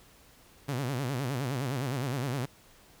sawtooth tone with vibrato, 131.3 Hz, C3, 6 cents sharp, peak -26 dBFS, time 0.68-2.46 s, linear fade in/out 10 ms, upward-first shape sine, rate 9.7 Hz, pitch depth 170 cents each way, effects pink hiss -58 dBFS RMS until 3 s

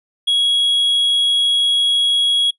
triangle tone, 3322 Hz, G#7, in tune, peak -11 dBFS, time 0.27-2.51 s, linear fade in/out 10 ms, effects noise-tail reverb RT60 0.1 s tail -21 dB re dry + resampled to 24000 Hz

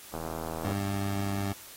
click train, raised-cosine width 1 ms, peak -22 dBFS, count 48, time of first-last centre 0.14-0.722 s, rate 80.8 Hz
20% pulse tone, 99.3 Hz, G2, 23 cents sharp, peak -25 dBFS, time 0.64-1.53 s, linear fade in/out 10 ms
effects white hiss -48 dBFS RMS until 1.76 s + AAC 48 kbps

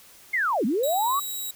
sine linear two-way sweep, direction down then up, 2183 to 196 to 1181 Hz, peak -21 dBFS, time 0.33-1.2 s, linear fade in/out 10 ms, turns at 0.65 s
5% pulse tone, 3859 Hz, B7, 41 cents flat, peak -22 dBFS, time 0.83-1.51 s, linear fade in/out 5 ms
effects white hiss -51 dBFS RMS until 1.55 s

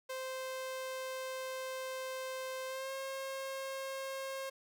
sawtooth tone with pitch glide, 521 to 536.9 Hz, C5 to C5, -7 to +45 cents, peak -35 dBFS, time 0.09-4.5 s, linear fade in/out 10 ms, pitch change +52 cents, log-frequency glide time 2.67-2.92 s, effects none

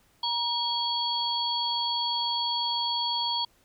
sine tone cluster, 944 / 3298 / 4458 Hz, A#5 / G#7 / C#8, +22 / -13 / +9 cents, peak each -30 dBFS, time 0.23-3.45 s, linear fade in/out 5 ms, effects pink hiss -64 dBFS RMS until 3.64 s

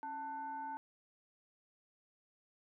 sine tone with frequency modulation, 886 Hz, A5, 12 cents sharp, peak -40 dBFS, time 0.03-0.77 s, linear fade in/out 0 ms, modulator 612 Hz, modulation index 0.47, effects none

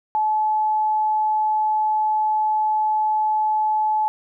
sine tone, 860 Hz, A5, 40 cents flat, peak -17 dBFS, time 0.15-4.08 s, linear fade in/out 0 ms, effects none

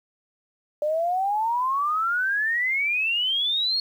sine exponential sweep, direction up, 588 to 4357 Hz, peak -21 dBFS, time 0.82-3.8 s, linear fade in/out 2 ms, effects 9-bit

